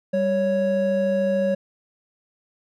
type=tone pair together; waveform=triangle; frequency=196.01 / 554.4 Hz; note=G3 / C#5; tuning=0 / 0 cents; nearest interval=octave + tritone; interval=1800 cents; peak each=-22 / -18 dBFS; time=0.13-1.55 s; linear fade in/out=10 ms; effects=none